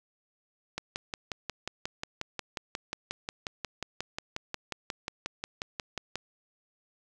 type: click train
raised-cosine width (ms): 0.2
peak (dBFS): -16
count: 31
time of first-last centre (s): 0.78-6.156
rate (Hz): 5.58
effects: none